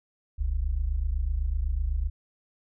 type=tone pair together; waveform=sine; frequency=40.94 / 68.9 Hz; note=E1 / C#2; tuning=-11 / -10 cents; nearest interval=major sixth; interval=901 cents; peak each=-27 dBFS; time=0.38-2.1 s; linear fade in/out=20 ms; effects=none